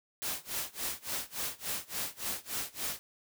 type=noise with tremolo; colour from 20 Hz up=white; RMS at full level=-34 dBFS; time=0.22-2.99 s; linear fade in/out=0 ms; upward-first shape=sine; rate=3.5 Hz; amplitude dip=95%; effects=none